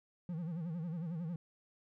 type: tone with vibrato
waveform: triangle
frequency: 167.2 Hz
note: E3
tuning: 25 cents sharp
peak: -35 dBFS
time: 0.29-1.36 s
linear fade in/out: 2 ms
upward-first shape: sine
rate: 11 Hz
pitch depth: 130 cents each way
effects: none